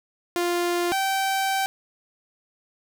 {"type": "tone pair in turn", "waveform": "sawtooth", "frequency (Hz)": [349.2, 774.9], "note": ["F4", "G5"], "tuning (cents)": [0, -20], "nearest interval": "octave + major second", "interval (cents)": 1380, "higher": "second", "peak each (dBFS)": -18, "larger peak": "neither", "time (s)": [[0.36, 0.92], [0.92, 1.66]], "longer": "second", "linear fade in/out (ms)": 0, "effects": []}